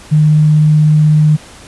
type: tone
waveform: sine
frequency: 152.7 Hz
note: D#3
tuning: 32 cents flat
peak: -5 dBFS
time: 0.11-1.37 s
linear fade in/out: 20 ms
effects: pink hiss -36 dBFS RMS until 1.67 s + resampled to 24000 Hz